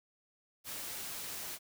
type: noise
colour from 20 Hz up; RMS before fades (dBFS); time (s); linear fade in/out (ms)
white; -42; 0.64-1.59; 50
effects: none